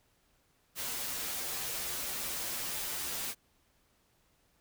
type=noise with comb filter; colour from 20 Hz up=white; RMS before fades=-37 dBFS; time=0.75-3.35 s; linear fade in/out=50 ms; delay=9.7 ms; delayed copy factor=-0.8; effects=pink hiss -71 dBFS RMS until 4.6 s